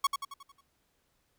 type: tone with echo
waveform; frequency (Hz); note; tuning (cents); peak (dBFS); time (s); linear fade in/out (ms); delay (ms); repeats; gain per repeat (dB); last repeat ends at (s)
45% pulse; 1108.7; C#6; 0; -23; 0.04-0.07; 5; 90; 6; -6; 0.61
effects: pink hiss -74 dBFS RMS until 1.38 s